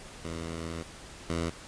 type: tone pair in turn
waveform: 10% pulse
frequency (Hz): 82.41 / 83.51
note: E2 / E2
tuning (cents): 0 / +23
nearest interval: unison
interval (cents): 23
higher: second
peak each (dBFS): -27 / -21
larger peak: second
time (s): 0.24-0.83 / 1.29-1.5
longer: first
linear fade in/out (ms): 10
effects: pink hiss -47 dBFS RMS until 1.67 s + resampled to 22050 Hz